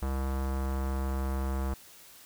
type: tone with low-pass filter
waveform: square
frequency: 66.7 Hz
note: C2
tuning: 34 cents sharp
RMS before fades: -31 dBFS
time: 0.02-1.74 s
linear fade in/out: 5 ms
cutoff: 1200 Hz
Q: 1.6
effects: white hiss -53 dBFS RMS until 2.25 s